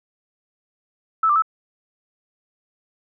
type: tone with pitch steps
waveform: sine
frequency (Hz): 1310 / 1183 / 1307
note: E6 / D6 / E6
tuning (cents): -11 / +12 / -15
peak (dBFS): -14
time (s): 1.23-1.422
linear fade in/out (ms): 5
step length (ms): 64
effects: none